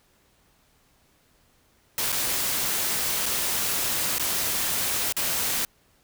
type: noise with dropouts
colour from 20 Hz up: white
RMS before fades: -26 dBFS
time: 1.98-5.65 s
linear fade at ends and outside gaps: 1 ms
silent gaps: 2.12-2.125 / 3.258-3.262 / 4.183-4.196 / 5.124-5.166 s
effects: pink hiss -63 dBFS RMS until 6.03 s